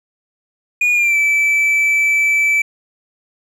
triangle tone with pitch glide, 2447 to 2315 Hz, D#7 to D7, -29 to -25 cents, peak -10 dBFS, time 0.81-2.62 s, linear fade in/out 5 ms, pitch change -96 cents, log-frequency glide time 0.93-1.17 s, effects none

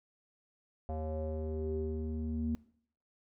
square tone with low-pass filter sweep, 78.3 Hz, D#2, 11 cents sharp, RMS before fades -36 dBFS, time 0.89-2.55 s, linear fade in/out 0 ms, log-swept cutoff 670 to 240 Hz, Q 6.2, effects noise-tail reverb RT60 0.6 s tail -21 dB re dry

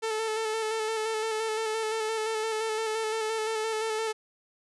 sawtooth tone with vibrato, 440 Hz, A4, in tune, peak -24 dBFS, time 0.02-4.13 s, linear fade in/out 20 ms, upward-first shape square, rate 5.8 Hz, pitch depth 24 cents each way, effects resampled to 24000 Hz

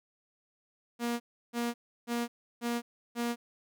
sawtooth tone bursts, 237.2 Hz, A#3, 30 cents sharp, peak -26 dBFS, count 5, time 0.99-3.36 s, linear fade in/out 50 ms, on 210 ms, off 330 ms, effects none

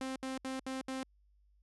sawtooth tone bursts, 263.1 Hz, C4, 10 cents sharp, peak -33 dBFS, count 5, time 0.01-1.032 s, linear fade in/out 2 ms, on 150 ms, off 68 ms, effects added 50 Hz sine -65 dBFS peak until 1.62 s + resampled to 24000 Hz

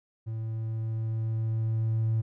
triangle tone with level ramp, 111.6 Hz, A2, 25 cents sharp, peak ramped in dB -29 to -20 dBFS, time 0.26-2.22 s, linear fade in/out 20 ms, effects tanh soft clip ceiling -19 dBFS

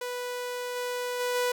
sawtooth tone with level steps, 493 Hz, B4, 3 cents flat, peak -28 / -26 / -23 / -21 dBFS, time 0.01-1.52 s, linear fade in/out 5 ms, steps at 0.75 / 1.19 / 1.34 s, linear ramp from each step 20 ms, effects none

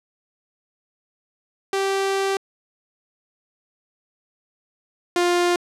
sawtooth tone pair in turn, 390 / 351.5 Hz, G4 / F4, -9 / +11 cents, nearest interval major second, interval 180 cents, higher first, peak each -16 / -13 dBFS, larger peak second, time 1.73-2.37 / 5.16-5.56 s, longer first, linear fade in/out 2 ms, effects low-pass 9000 Hz 12 dB/octave

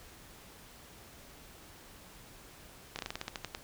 slowing click train, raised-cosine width 0.2 ms, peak -19 dBFS, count 11, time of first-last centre 2.96-3.549 s, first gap 29 ms, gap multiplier 1.15, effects pink hiss -54 dBFS RMS until 3.63 s

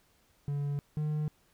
triangle tone pair in turn, 143.2 / 151.72 Hz, D3 / D#3, -43 / -43 cents, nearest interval minor second, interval 100 cents, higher second, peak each -28 / -27 dBFS, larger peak second, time 0.48-0.79 / 0.97-1.28 s, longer neither, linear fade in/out 0 ms, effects pink hiss -68 dBFS RMS until 1.53 s

